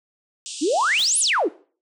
white band-pass noise, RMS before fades -34 dBFS, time 0.46-1.3 s, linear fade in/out 0 ms, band 2700 to 8800 Hz, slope 96 dB/octave
sine exponential two-way sweep, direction up then down, 267.3 to 10930 to 267.3 Hz, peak -17 dBFS, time 0.61-1.49 s, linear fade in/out 20 ms, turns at 1.19 s
white noise with exponential decay, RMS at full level -33 dBFS, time 0.99-1.21 s, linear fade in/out 1 ms, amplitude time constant 47 ms
effects noise-tail reverb RT60 0.4 s tail -18 dB re dry

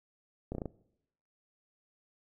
slowing click train, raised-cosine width 2 ms, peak -23 dBFS, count 5, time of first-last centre 0.52-0.657 s, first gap 30 ms, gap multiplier 1.09, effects noise-tail reverb RT60 0.8 s tail -21 dB re dry

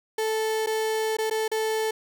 35% pulse tone with dropouts, 438.8 Hz, A4, 5 cents flat, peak -22 dBFS, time 0.18-1.91 s, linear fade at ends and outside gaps 5 ms, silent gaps 0.663-0.67 / 1.169-1.185 / 1.299-1.309 / 1.48-1.515 s, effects none

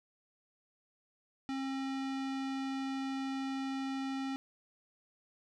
square tone with low-pass filter, 268.7 Hz, C4, 46 cents sharp, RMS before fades -37 dBFS, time 1.49-4.36 s, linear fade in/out 0 ms, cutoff 4700 Hz, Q 0.89, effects none

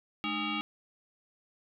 sine tone with frequency modulation, 1244.5 Hz, D#6, in tune, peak -30 dBFS, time 0.24-0.61 s, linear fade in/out 0 ms, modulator 516 Hz, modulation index 3.9, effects none

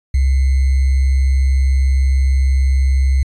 sine tone with sample-and-hold, 66.5 Hz, C2, 29 cents sharp, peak -10 dBFS, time 0.14-3.23 s, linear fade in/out 5 ms, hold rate 2100 Hz, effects resampled to 22050 Hz

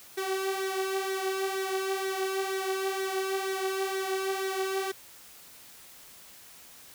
sawtooth tone with flanger, 383.7 Hz, G4, 37 cents flat, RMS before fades -31 dBFS, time 0.17-4.92 s, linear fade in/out 10 ms, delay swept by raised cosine 0.5 to 3.4 ms, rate 2.1 Hz, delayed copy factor +0.6, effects white hiss -51 dBFS RMS until 6.94 s

